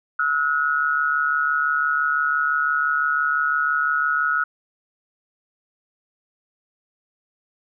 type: tone pair together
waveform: sine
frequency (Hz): 1301 / 1446.9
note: E6 / F#6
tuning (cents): -23 / -39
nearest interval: major second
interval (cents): 184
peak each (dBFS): -22 / -20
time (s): 0.19-4.44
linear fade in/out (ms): 5
effects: none